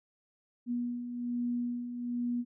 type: beating tone pair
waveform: sine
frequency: 240.8 / 242 Hz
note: B3 / B3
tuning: -44 / -35 cents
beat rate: 1.2 Hz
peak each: -40 / -32 dBFS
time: 0.66-2.45 s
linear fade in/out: 50 ms
effects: none